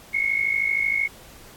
sine tone pair together, 2164 / 2217 Hz, C#7 / C#7, -42 / 0 cents, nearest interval unison, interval 42 cents, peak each -22 / -24 dBFS, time 0.13-1.08 s, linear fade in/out 20 ms, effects pink hiss -47 dBFS RMS until 1.56 s + AAC 64 kbps

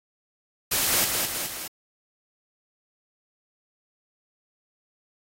white noise with echo, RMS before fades -23 dBFS, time 0.71-1.05 s, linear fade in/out 10 ms, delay 210 ms, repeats 3, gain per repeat -4 dB, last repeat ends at 1.68 s, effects AAC 48 kbps

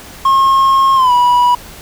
triangle tone with pitch glide, 1078 to 977.2 Hz, C#6 to B5, -49 to -19 cents, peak -5 dBFS, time 0.25-1.55 s, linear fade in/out 5 ms, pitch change -170 cents, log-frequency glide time 0.95-1.12 s, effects pink hiss -34 dBFS RMS until 1.81 s

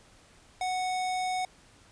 square tone, 739 Hz, F#5, 2 cents flat, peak -29 dBFS, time 0.61-1.45 s, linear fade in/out 2 ms, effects pink hiss -58 dBFS RMS until 1.91 s + resampled to 22050 Hz

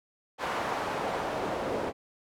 pink noise with band-pass filter sweep, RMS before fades -32 dBFS, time 0.38-1.93 s, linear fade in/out 50 ms, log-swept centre 1000 to 490 Hz, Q 1.2, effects none

